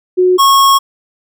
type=tone pair in turn; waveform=sine / square; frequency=365.6 / 1095.6 Hz; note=F#4 / C#6; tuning=-21 / -21 cents; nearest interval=octave + perfect fifth; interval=1900 cents; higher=second; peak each=-6 dBFS; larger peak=neither; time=0.17-0.38 / 0.38-0.79 s; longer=second; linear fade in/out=20 ms; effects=none